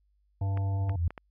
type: harmonic tone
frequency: 98 Hz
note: G2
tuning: in tune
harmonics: 1 / 3 / 5 / 7 / 9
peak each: -26 / -45 / -49 / -44 / -47 dBFS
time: 0.41-0.96 s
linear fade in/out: 5 ms
type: tone with exponential growth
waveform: sine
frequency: 84.8 Hz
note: E2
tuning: 50 cents sharp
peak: -21 dBFS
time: 0.57-1.08 s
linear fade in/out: 5 ms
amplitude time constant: 110 ms
type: clicks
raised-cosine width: 0.5 ms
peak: -25 dBFS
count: 4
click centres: 0.574 / 0.895 / 1.106 / 1.178 s
effects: added 50 Hz sine -66 dBFS peak until 1.3 s